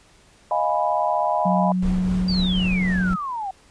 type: chord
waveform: sine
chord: F half-diminished seventh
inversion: third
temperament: equal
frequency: 622.3 / 698.5 / 830.6 / 987.8 Hz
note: Eb5 / F5 / Ab5 / Cb6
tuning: 0 / 0 / 0 / 0 cents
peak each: -24 dBFS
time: 0.51-1.72 s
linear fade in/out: 2 ms
type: tone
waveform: sine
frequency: 183.4 Hz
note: F#3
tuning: 15 cents flat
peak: -19 dBFS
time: 1.45-3.16 s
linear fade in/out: 10 ms
type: noise with tremolo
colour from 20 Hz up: brown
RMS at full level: -27 dBFS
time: 1.82-3.14 s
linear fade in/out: 5 ms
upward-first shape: sine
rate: 3.9 Hz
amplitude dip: 30%
type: exponential sweep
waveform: sine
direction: down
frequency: 4801 to 747 Hz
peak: -25 dBFS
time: 2.28-3.51 s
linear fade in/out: 5 ms
effects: pink hiss -54 dBFS RMS until 3.7 s + resampled to 22050 Hz

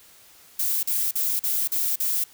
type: noise bursts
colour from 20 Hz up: violet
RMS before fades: -24 dBFS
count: 6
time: 0.59-2.24 s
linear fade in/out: 5 ms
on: 240 ms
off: 42 ms
effects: white hiss -52 dBFS RMS until 2.33 s

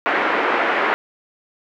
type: band-pass noise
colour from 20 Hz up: white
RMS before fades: -19 dBFS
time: 0.06-0.94 s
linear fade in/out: 0 ms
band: 280 to 2000 Hz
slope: 24 dB/octave
effects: none

